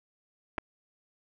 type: clicks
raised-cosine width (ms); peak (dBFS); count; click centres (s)
0.5; -17; 2; 0.581 / 0.584
effects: none